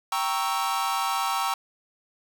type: chord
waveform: 45% pulse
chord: G diminished seventh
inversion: none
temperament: equal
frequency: 784 / 932.3 / 1108.7 / 1318.5 Hz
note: G5 / Bb5 / Db6 / Fb6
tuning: 0 / 0 / 0 / 0 cents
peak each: -30 dBFS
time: 0.12-1.54 s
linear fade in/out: 2 ms
effects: none